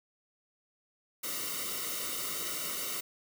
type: noise with comb filter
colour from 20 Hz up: white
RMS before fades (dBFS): -36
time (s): 1.23-3.01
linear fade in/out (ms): 10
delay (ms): 1.2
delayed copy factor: -0.9
effects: none